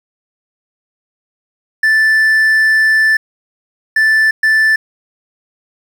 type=tone bursts at uneven times; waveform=triangle; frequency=1760 Hz; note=A6; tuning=in tune; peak=-6 dBFS; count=3; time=1.83-3.17 / 3.96-4.31 / 4.43-4.76 s; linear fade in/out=5 ms; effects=7-bit